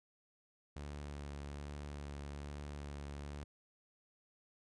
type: tone with vibrato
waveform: sawtooth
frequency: 72.1 Hz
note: D2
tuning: 31 cents flat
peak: -40 dBFS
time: 0.76-3.44 s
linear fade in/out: 5 ms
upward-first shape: sine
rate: 1.2 Hz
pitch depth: 17 cents each way
effects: resampled to 22050 Hz